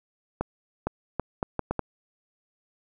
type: accelerating click train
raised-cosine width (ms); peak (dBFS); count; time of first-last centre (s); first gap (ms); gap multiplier
1; -12; 7; 0.41-1.793; 460; 0.71
effects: none